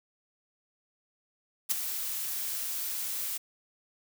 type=noise with ADSR envelope; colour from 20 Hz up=blue; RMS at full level=-25 dBFS; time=1.69-3.38 s; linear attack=22 ms; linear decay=17 ms; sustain=-9 dB; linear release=13 ms; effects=none